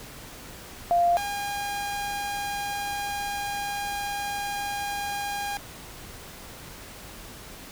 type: tone pair in turn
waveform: sine / sawtooth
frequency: 695 / 810.9 Hz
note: F5 / G#5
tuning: -9 / -42 cents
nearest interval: minor third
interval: 267 cents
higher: second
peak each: -18 / -25 dBFS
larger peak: first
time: 0.91-1.17 / 1.17-5.57 s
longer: second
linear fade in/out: 0 ms
effects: pink hiss -43 dBFS RMS until 7.71 s